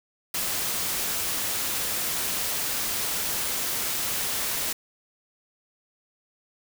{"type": "noise", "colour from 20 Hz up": "white", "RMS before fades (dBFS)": -28, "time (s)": [0.34, 4.73], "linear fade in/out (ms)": 5, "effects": []}